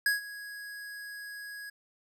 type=tone with ADSR envelope; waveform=square; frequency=1661.2 Hz; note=G#6; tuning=in tune; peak=-23 dBFS; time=0.06-1.7 s; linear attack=3 ms; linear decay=140 ms; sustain=-18 dB; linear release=8 ms; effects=none